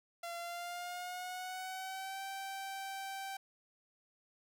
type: tone with pitch glide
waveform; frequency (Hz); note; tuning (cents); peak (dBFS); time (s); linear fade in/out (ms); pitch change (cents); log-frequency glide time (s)
sawtooth; 685 to 777.8; F5 to G5; -34 to -14; -37; 0.23-3.37; 5; +220; 0.37-2.22
effects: none